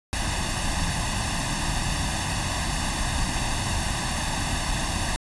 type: noise with comb filter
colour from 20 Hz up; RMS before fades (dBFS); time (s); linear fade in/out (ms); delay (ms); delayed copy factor
pink; -26; 0.13-5.16; 0; 1.1; +0.8
effects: resampled to 24000 Hz